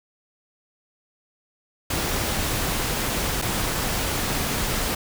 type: noise with dropouts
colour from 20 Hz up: pink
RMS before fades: -25 dBFS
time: 1.9-4.95 s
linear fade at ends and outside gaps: 5 ms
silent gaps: 3.417-3.421 s
effects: none